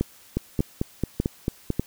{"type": "two click trains", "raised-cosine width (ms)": 3, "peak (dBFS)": [-10, -9], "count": [7, 4], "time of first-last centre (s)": [[0.37, 1.703], [0.01, 1.796]], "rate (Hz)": [4.5, 1.68], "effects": ["white hiss -52 dBFS RMS until 1.86 s"]}